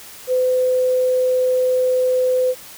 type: tone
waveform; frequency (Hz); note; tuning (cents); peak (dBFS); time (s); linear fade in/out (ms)
sine; 508; B4; +49; -14; 0.27-2.55; 50
effects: white hiss -39 dBFS RMS until 2.77 s